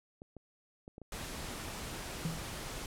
clicks, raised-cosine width 2 ms, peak -34 dBFS, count 10, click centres 0.219 / 0.367 / 0.879 / 0.981 / 1.017 / 1.214 / 1.349 / 1.444 / 1.515 / 1.684 s
pink noise, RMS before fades -42 dBFS, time 1.12-2.86 s, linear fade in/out 2 ms
triangle tone with exponential decay, 162.5 Hz, E3, 24 cents flat, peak -28 dBFS, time 2.25-2.58 s, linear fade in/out 0 ms, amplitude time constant 70 ms
effects low-pass 12000 Hz 12 dB/octave

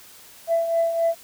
sine tone with tremolo, 667 Hz, E5, 20 cents sharp, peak -15 dBFS, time 0.47-1.15 s, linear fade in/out 50 ms, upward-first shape triangle, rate 3.8 Hz, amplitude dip 65%, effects tanh soft clip ceiling -13 dBFS + white hiss -47 dBFS RMS until 1.23 s

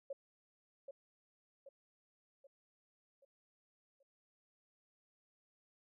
sine tone with echo, 550 Hz, C#5, 14 cents flat, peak -40 dBFS, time 0.1-0.13 s, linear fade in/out 5 ms, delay 780 ms, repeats 5, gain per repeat -6 dB, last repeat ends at 4.03 s, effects none

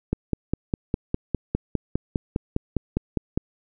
click train, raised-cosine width 3 ms, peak -9 dBFS, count 17, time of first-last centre 0.13-3.375 s, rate 4.93 Hz, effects none

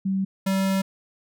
sine / square tone pair in turn, 192.6 / 192.6 Hz, G3 / G3, -30 / -30 cents, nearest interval unison, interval 0 cents, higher neither, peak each -21 dBFS, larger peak neither, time 0.05-0.25 / 0.46-0.82 s, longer second, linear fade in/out 10 ms, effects none

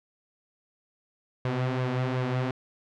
sawtooth tone with flanger, 127.5 Hz, C3, 44 cents flat, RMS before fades -28 dBFS, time 1.45-2.51 s, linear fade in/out 2 ms, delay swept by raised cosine 1.8 to 6.4 ms, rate 2.7 Hz, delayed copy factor +0.55, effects low-pass 3000 Hz 12 dB/octave

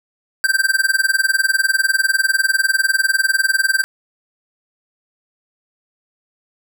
square tone with tremolo, 1566 Hz, G6, 2 cents flat, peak -11 dBFS, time 0.44-3.84 s, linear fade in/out 0 ms, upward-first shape sine, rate 20 Hz, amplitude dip 95%, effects none

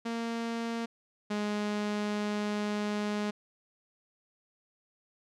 sawtooth tone pair in turn, 231 / 208.4 Hz, A#3 / G#3, -16 / +6 cents, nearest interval major second, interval 178 cents, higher first, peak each -28 / -26 dBFS, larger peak second, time 0.05-0.86 / 1.3-3.31 s, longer second, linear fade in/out 10 ms, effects low-pass 6000 Hz 12 dB/octave

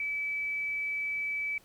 sine tone, 2300 Hz, D7, 37 cents flat, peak -30 dBFS, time 0-1.58 s, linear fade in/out 2 ms, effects pink hiss -61 dBFS RMS until 1.64 s

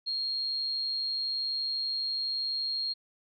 sine tone, 4247 Hz, C8, 25 cents sharp, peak -29 dBFS, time 0.06-2.94 s, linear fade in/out 20 ms, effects none

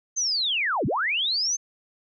sine linear two-way sweep, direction down then up, 6370 to 90 to 6370 Hz, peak -22 dBFS, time 0.16-1.57 s, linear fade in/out 20 ms, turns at 0.86 s, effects none

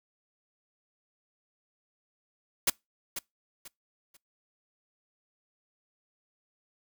white noise with echo, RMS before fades -24 dBFS, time 2.67-2.7 s, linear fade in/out 5 ms, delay 490 ms, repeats 3, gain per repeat -11 dB, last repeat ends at 4.17 s, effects noise-tail reverb RT60 0.2 s tail -25 dB re dry

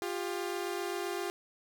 sawtooth tone pair together, 351.5 / 399.2 Hz, F4 / G4, +11 / +32 cents, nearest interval major second, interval 221 cents, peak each -32 / -33 dBFS, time 0.02-1.3 s, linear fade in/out 0 ms, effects none

